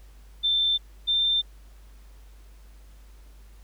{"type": "tone pair in turn", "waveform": "sine", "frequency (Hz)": [3557, 3582], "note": ["A7", "A7"], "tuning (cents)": [18, 30], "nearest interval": "unison", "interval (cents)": 12, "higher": "second", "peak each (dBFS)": -20, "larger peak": "neither", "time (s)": [[0.43, 0.78], [1.07, 1.42]], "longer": "neither", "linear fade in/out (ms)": 20, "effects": ["added 50 Hz sine -46 dBFS peak until 3.63 s", "pink hiss -60 dBFS RMS until 3.63 s"]}